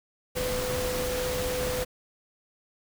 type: tone in noise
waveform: sine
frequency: 502 Hz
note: B4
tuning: 28 cents sharp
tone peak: -29 dBFS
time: 0.35-1.85 s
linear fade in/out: 20 ms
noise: pink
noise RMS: -32 dBFS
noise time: 0.35-1.85 s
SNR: 0 dB
effects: none